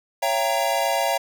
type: chord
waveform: square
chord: C# diminished seventh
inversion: none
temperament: equal with one note detuned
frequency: 554.4 / 676.2 / 784 / 932.3 Hz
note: C#5 / E5 / G5 / Bb5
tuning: 0 / +44 / 0 / 0 cents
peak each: -27 / -25 / -27 / -27 dBFS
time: 0.22-1.18 s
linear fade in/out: 10 ms
effects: none